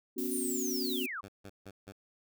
sine chord, B suspended second, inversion none, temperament equal, 246.9 / 277.2 / 370 Hz, B3 / C#4 / F#4, 0 / 0 / 0 cents, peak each -37 dBFS, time 0.16-1.07 s, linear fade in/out 20 ms
violet noise, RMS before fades -40 dBFS, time 0.18-1.06 s, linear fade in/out 2 ms
sine linear sweep, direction down, 9680 to 1048 Hz, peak -36 dBFS, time 0.31-1.21 s, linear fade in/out 10 ms
10% pulse tone bursts, 99.3 Hz, G2, 23 cents sharp, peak -37 dBFS, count 4, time 1.23-1.922 s, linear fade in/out 5 ms, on 53 ms, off 160 ms
effects none

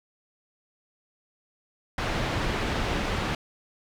pink low-pass noise, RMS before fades -28 dBFS, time 1.98-3.35 s, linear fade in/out 2 ms, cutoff 3400 Hz, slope 12 dB/octave, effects none

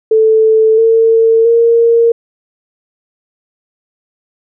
sine tone with pitch steps, 440 / 451.8 / 464 Hz, A4 / A4 / A#4, 0 / +46 / -8 cents, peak -5 dBFS, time 0.11-2.12 s, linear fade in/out 5 ms, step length 670 ms, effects none

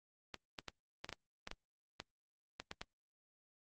clicks, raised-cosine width 0.2 ms, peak -25 dBFS, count 12, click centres 0.343 / 0.588 / 0.683 / 1.045 / 1.092 / 1.127 / 1.474 / 1.514 / 2.001 / 2.6 / 2.714 / 2.815 s, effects Opus 32 kbps

